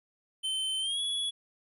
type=tone with pitch glide; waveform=square; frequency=3081 to 3379 Hz; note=G7 to G#7; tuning=-31 to +29 cents; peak=-30 dBFS; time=0.43-1.31 s; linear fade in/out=20 ms; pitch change=+160 cents; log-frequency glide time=0.8-1.01 s; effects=resampled to 32000 Hz